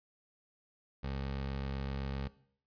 20% pulse tone, 67.8 Hz, C#2, 38 cents flat, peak -31 dBFS, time 1.03-2.28 s, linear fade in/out 10 ms, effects noise-tail reverb RT60 0.6 s tail -18 dB re dry + resampled to 11025 Hz

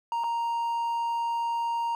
triangle tone with dropouts, 932.3 Hz, A#5, in tune, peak -24 dBFS, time 0.12-1.95 s, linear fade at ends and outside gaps 1 ms, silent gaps 0.237-0.241 s, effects none

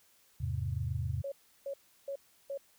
sine chord, E augmented, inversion none, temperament equal, 82.41 / 103.83 / 130.81 Hz, E2 / G#2 / B#2, 0 / 0 / 0 cents, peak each -36 dBFS, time 0.4-1.22 s, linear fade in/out 10 ms
sine tone bursts, 554.4 Hz, C#5, in tune, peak -35 dBFS, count 4, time 1.24-2.576 s, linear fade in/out 5 ms, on 79 ms, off 340 ms
effects white hiss -66 dBFS RMS until 2.78 s

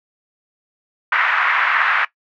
pink band-pass noise, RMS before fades -17 dBFS, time 1.12-2.05 s, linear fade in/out 5 ms, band 1200 to 2000 Hz, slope 24 dB/octave, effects noise-tail reverb RT60 0.1 s tail -17 dB re dry

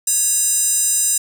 square tone with high-pass filter, 555 Hz, C#5, 2 cents sharp, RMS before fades -17 dBFS, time 0.07-1.18 s, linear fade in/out 5 ms, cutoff 7800 Hz, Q 5, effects none

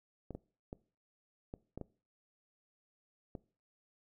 clicks, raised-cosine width 2 ms, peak -29 dBFS, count 7, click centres 0.307 / 0.35 / 0.729 / 1.539 / 1.776 / 1.813 / 3.352 s, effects noise-tail reverb RT60 0.4 s tail -21 dB re dry

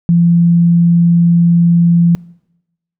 sine tone, 170.8 Hz, F3, 38 cents flat, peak -6 dBFS, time 0.09-2.15 s, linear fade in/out 0 ms, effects noise-tail reverb RT60 0.9 s tail -25 dB re dry

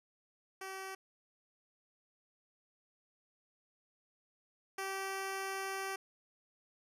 10% pulse tone pair in turn, 383.2 / 387 Hz, G4 / G4, -39 / -22 cents, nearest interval unison, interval 17 cents, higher second, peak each -34 / -29 dBFS, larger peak second, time 0.61-0.95 / 4.78-5.96 s, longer second, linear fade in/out 5 ms, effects resampled to 32000 Hz

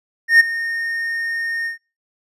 triangle tone with ADSR envelope, 1838 Hz, A#6, 25 cents flat, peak -3 dBFS, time 0.28-1.78 s, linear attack 120 ms, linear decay 16 ms, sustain -16 dB, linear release 120 ms, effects noise-tail reverb RT60 0.3 s tail -23 dB re dry + resampled to 32000 Hz

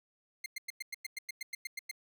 sawtooth tone bursts, 2103 Hz, C7, 8 cents sharp, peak -33 dBFS, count 13, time 0.44-1.913 s, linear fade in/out 5 ms, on 21 ms, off 100 ms, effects none

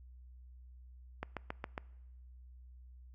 click train, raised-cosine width 0.5 ms, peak -23 dBFS, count 5, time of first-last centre 1.23-1.779 s, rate 7.29 Hz, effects noise-tail reverb RT60 1.0 s tail -23 dB re dry + added 62 Hz sine -52 dBFS peak until 3.14 s

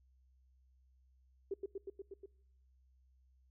sine tone with echo, 392 Hz, G4, in tune, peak -35 dBFS, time 1.51-1.54 s, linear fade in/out 5 ms, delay 120 ms, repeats 6, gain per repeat -2 dB, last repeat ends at 2.26 s, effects noise-tail reverb RT60 0.9 s tail -26 dB re dry + added 64 Hz sine -66 dBFS peak until 3.5 s

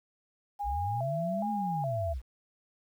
sine tone with vibrato, 740 Hz, F#5, in tune, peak -31 dBFS, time 0.59-2.14 s, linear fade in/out 20 ms, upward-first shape square, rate 1.2 Hz, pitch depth 170 cents each way
sine linear two-way sweep, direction up then down, 52.8 to 220.9 to 52.8 Hz, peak -32 dBFS, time 0.63-2.22 s, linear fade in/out 50 ms, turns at 1.5 s
effects 10-bit

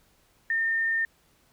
sine tone, 1815 Hz, A#6, 47 cents flat, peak -23 dBFS, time 0.5-1.05 s, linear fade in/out 2 ms, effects pink hiss -64 dBFS RMS until 1.52 s

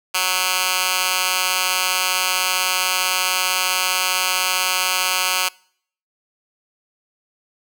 10% pulse tone with high-pass filter, 184.5 Hz, F#3, 5 cents flat, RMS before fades -20 dBFS, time 0.14-5.49 s, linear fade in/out 10 ms, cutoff 1800 Hz, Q 0.75, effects noise-tail reverb RT60 0.6 s tail -25 dB re dry

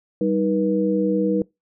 sine tone cluster, 194.7 / 313.8 / 483.7 Hz, G3 / D#4 / B4, -12 / +15 / -36 cents, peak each -22 dBFS, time 0.21-1.42 s, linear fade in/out 2 ms, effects noise-tail reverb RT60 0.2 s tail -24 dB re dry

